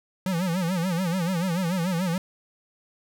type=tone with vibrato; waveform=square; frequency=177.5 Hz; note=F3; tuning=28 cents sharp; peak=-24 dBFS; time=0.26-2.18 s; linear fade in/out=2 ms; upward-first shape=sine; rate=6.9 Hz; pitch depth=140 cents each way; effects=none